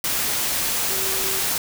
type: tone in noise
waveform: sine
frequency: 383.4 Hz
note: G4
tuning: 38 cents flat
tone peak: -33 dBFS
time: 0.9-1.4 s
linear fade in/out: 2 ms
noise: white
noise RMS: -23 dBFS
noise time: 0.04-1.58 s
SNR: -13 dB
effects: none